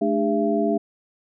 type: tone cluster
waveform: sine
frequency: 216.4 / 296.7 / 403.9 / 674 Hz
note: A3 / D4 / G#4 / E5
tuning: -29 / +18 / -48 / +38 cents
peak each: -24 dBFS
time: 0.01-0.78 s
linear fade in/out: 10 ms
effects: none